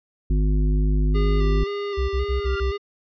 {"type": "harmonic tone", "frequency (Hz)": 51.2, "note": "G#1", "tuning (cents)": -24, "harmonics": [1, 3, 5, 7], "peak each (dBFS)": [-17, -26, -30, -35], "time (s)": [0.3, 1.64], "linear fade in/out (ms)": 5}
{"type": "tone with vibrato", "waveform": "square", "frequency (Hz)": 400.4, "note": "G4", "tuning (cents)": 37, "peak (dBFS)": -26, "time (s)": [1.14, 2.78], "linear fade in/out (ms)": 20, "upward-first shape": "square", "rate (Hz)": 1.9, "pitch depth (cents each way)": 24}
{"type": "tone bursts", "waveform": "sine", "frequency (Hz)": 64.4, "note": "C2", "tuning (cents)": -27, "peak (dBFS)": -20, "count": 5, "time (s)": [1.97, 2.718], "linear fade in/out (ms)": 20, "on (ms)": 120, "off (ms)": 37}
{"type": "tone with exponential growth", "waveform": "35% pulse", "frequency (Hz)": 1396.9, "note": "F6", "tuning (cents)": 0, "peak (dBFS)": -24, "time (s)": [2.27, 2.6], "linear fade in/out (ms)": 2, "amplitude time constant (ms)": 70}
{"effects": ["resampled to 11025 Hz"]}